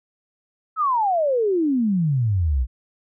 sine exponential sweep, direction down, 1326 to 57.6 Hz, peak -17 dBFS, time 0.76-2.67 s, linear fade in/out 50 ms, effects none

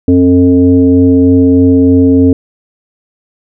sine tone with frequency modulation, 268.6 Hz, C4, 46 cents sharp, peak -3 dBFS, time 0.08-2.33 s, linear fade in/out 2 ms, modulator 178 Hz, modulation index 0.78, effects none

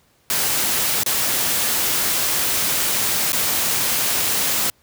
white noise with dropouts, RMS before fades -20 dBFS, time 0.3-4.7 s, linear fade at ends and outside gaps 1 ms, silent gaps 1.034-1.062 / 3.321-3.33 s, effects pink hiss -59 dBFS RMS until 4.82 s + high-pass 60 Hz 12 dB/octave

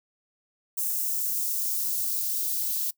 violet noise with high-pass filter sweep, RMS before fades -28 dBFS, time 0.77-2.91 s, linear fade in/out 10 ms, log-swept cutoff 6800 to 3700 Hz, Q 1.2, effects noise-tail reverb RT60 0.1 s tail -22 dB re dry

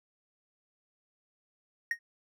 triangle tone with exponential decay, 1864.7 Hz, A#6, in tune, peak -22 dBFS, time 1.91-1.99 s, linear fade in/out 2 ms, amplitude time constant 16 ms, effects none

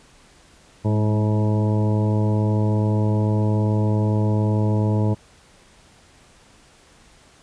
harmonic tone with a mistuned harmonic, 107 Hz, A2, 48 cents flat, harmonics 1 / 2 / 3 / 4 / 5 / 6 / 8 / 9, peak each -18 / -24 / -28 / -30 / -32 / -34 / -36 / -37 dBFS, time 0.84-5.15 s, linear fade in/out 20 ms, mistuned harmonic 2, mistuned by -37 cents, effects pink hiss -52 dBFS RMS until 7.42 s + resampled to 22050 Hz

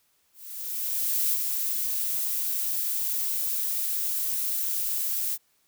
violet noise with ADSR envelope, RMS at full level -24 dBFS, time 0.33-5.38 s, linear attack 1000 ms, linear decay 33 ms, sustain -4 dB, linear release 46 ms, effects white hiss -68 dBFS RMS until 5.67 s

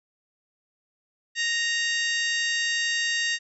harmonic tone with a mistuned harmonic, 931 Hz, A#5, 2 cents flat, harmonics 2 / 3 / 4 / 5 / 6 / 7 / 8, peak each -26 / -30 / -32 / -34 / -36 / -37 / -38 dBFS, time 1.35-3.39 s, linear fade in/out 50 ms, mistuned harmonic 7, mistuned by -47 cents, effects none

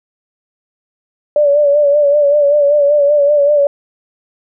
sine tone with vibrato, 580 Hz, D5, 22 cents flat, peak -7 dBFS, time 1.36-3.67 s, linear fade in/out 2 ms, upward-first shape sine, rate 5.2 Hz, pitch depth 50 cents each way, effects none

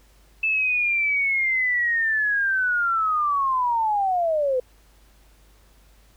sine linear sweep, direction down, 2637 to 493.9 Hz, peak -19 dBFS, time 0.43-4.6 s, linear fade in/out 5 ms, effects added 50 Hz sine -53 dBFS peak until 6.16 s + pink hiss -59 dBFS RMS until 6.16 s

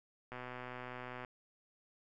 click train, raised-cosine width 0.5 ms, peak -30 dBFS, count 117, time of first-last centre 0.32-1.248 s, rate 125 Hz, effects none

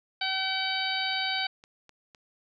harmonic tone, 763 Hz, G5, 47 cents flat, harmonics 1 / 2 / 3 / 4 / 5 / 6, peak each -34 / -34 / -34 / -34 / -34 / -34 dBFS, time 0.21-1.47 s, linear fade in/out 5 ms
click train, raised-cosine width 0.2 ms, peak -33 dBFS, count 5, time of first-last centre 1.13-2.148 s, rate 3.93 Hz
effects none

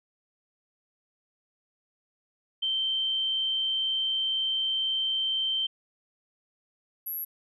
sine tone pair in turn, 3119 / 11617 Hz, G7 / F#9, -9 / -33 cents, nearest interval octave + major seventh, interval 2276 cents, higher second, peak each -25 / -31 dBFS, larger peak first, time 2.62-5.67 / 7.06-7.25 s, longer first, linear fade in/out 10 ms, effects none

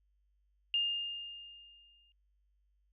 sine tone with exponential decay, 2818 Hz, F7, 15 cents sharp, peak -27 dBFS, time 0.74-2.12 s, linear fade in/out 1 ms, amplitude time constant 300 ms, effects added 50 Hz sine -70 dBFS peak until 2.92 s

